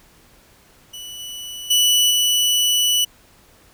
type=tone with level steps; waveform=sawtooth; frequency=2960 Hz; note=F#7; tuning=in tune; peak=-29 / -27 / -10 / -12 dBFS; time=0.93-3.05 s; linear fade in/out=10 ms; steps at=1.19 / 1.7 / 2.1 s; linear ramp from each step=10 ms; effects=pink hiss -52 dBFS RMS until 3.73 s